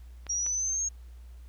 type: clicks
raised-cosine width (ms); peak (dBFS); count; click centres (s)
0.3; -27; 2; 0.267 / 0.464
type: linear sweep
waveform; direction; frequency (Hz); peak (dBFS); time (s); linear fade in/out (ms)
sine; up; 5660 to 6570; -27; 0.29-0.89; 10
effects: added 60 Hz sine -44 dBFS peak until 1.48 s + pink hiss -65 dBFS RMS until 1.48 s